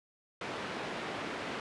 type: band-pass noise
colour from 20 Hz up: pink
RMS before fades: -39 dBFS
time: 0.41-1.6 s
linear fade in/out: 2 ms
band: 220 to 2900 Hz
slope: 12 dB/octave
effects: resampled to 24000 Hz